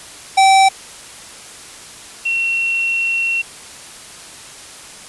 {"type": "tone pair in turn", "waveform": ["square", "sine"], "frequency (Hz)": [773, 2723], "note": ["G5", "F7"], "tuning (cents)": [-24, -44], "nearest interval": "octave + minor seventh", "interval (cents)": 2180, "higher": "second", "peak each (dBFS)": [-8, -15], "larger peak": "first", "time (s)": [[0.37, 0.69], [2.25, 3.42]], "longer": "second", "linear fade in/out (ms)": 10, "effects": ["white hiss -36 dBFS RMS until 5.08 s", "resampled to 24000 Hz"]}